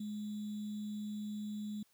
sine tone with sample-and-hold, 210 Hz, G#3, 19 cents sharp, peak -38 dBFS, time 0-1.83 s, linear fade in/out 5 ms, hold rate 3675 Hz, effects white hiss -72 dBFS RMS until 1.93 s

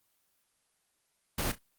pink noise with echo, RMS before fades -31 dBFS, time 1.38-1.52 s, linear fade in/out 5 ms, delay 33 ms, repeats 2, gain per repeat -14 dB, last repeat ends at 1.586 s, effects white hiss -74 dBFS RMS until 1.78 s + Opus 24 kbps

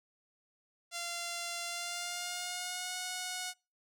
5% pulse tone with pitch glide, 690 to 731 Hz, F5 to F#5, -21 to -21 cents, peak -25 dBFS, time 0.91-3.54 s, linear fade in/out 50 ms, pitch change +100 cents, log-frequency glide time 1.65-2.98 s, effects noise-tail reverb RT60 0.3 s tail -26 dB re dry

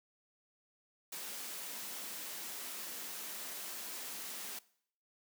white high-pass noise, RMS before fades -44 dBFS, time 1.12-4.59 s, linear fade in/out 5 ms, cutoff 170 Hz, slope 48 dB/octave, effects noise-tail reverb RT60 0.6 s tail -20 dB re dry

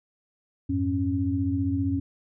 sine tone cluster, 90 / 105.2 / 274.8 Hz, F#2 / G#2 / C#4, -47 / +23 / -15 cents, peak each -28 / -31 / -25 dBFS, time 0.69-2 s, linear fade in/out 10 ms, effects none

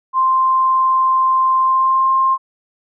sine tone with pitch glide, 1046.5 to 1058.7 Hz, C6 to C6, 0 to +20 cents, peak -11 dBFS, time 0.13-2.38 s, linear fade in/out 50 ms, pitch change +20 cents, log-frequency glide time 1.61-2.11 s, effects none

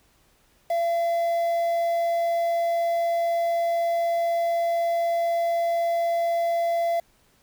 triangle tone with quantisation, 679 Hz, F5, 49 cents flat, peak -19 dBFS, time 0.7-7 s, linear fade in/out 5 ms, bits 7, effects pink hiss -62 dBFS RMS until 7.42 s

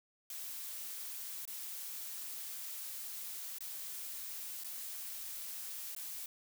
blue noise with dropouts, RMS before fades -44 dBFS, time 0.3-6.26 s, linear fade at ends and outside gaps 2 ms, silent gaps 1.454-1.476 / 3.585-3.606 / 4.637-4.644 / 5.95-5.963 s, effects none

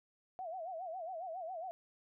sine tone with vibrato, 698.5 Hz, F5, in tune, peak -40 dBFS, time 0.39-1.71 s, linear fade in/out 0 ms, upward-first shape sine, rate 7.3 Hz, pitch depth 160 cents each way, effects none

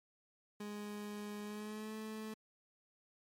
30% pulse tone with pitch glide, 207.7 to 217.5 Hz, G#3 to A3, 0 to -20 cents, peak -40 dBFS, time 0.6-2.34 s, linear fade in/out 5 ms, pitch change +80 cents, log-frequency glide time 1.43-1.94 s, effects MP3 64 kbps

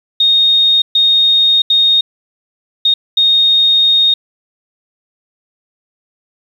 sine tone bursts at uneven times, 3708 Hz, A#7, 10 cents flat, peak -7 dBFS, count 5, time 0.2-0.82 / 0.95-1.62 / 1.7-2.01 / 2.85-2.94 / 3.17-4.14 s, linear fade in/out 5 ms, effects 7-bit

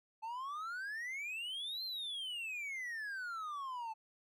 triangle exponential two-way sweep, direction up then down, 866 to 4212 to 866 Hz, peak -38 dBFS, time 0.22-3.94 s, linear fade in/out 20 ms, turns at 1.84 s, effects none

